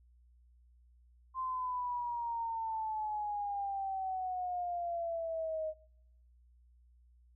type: exponential sweep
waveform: sine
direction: down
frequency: 1046.5 to 622.3 Hz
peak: -34 dBFS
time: 1.34-5.74 s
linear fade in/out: 50 ms
effects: noise-tail reverb RT60 0.8 s tail -25 dB re dry + added 60 Hz sine -61 dBFS peak until 7.35 s